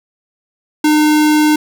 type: tone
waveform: square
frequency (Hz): 303.6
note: D#4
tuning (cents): -42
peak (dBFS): -9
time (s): 0.84-1.56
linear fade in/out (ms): 5
effects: none